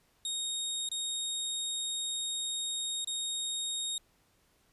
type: tone with dropouts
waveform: 25% pulse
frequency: 3729 Hz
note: A#7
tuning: in tune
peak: -29 dBFS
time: 0.25-3.98 s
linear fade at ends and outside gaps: 2 ms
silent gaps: 0.889-0.915 / 3.046-3.073 s
effects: pink hiss -69 dBFS RMS until 4.72 s + resampled to 32000 Hz